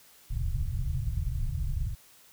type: low-pass noise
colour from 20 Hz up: pink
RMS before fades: -30 dBFS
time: 0.3-1.95 s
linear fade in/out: 10 ms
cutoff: 150 Hz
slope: 96 dB/octave
effects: white hiss -57 dBFS RMS until 2.32 s